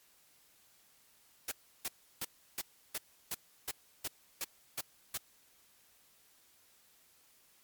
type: noise bursts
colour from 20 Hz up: white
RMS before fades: -37 dBFS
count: 11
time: 1.48-5.176 s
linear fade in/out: 5 ms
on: 36 ms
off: 330 ms
effects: white hiss -66 dBFS RMS until 7.63 s + MP3 96 kbps